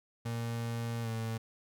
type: tone with pitch glide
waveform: 35% pulse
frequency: 116.54 to 112.9 Hz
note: A#2 to A2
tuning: 0 to +45 cents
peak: -32 dBFS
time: 0.25-1.38 s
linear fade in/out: 10 ms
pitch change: -55 cents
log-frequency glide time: 1.02-1.08 s
effects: none